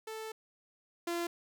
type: tone pair in turn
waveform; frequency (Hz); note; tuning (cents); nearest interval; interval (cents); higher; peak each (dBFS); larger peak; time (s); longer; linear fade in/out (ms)
sawtooth; 440 / 342.8; A4 / F4; 0 / -32; major third; 432; first; -36 / -29; second; 0.07-0.32 / 1.07-1.27; first; 5
effects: none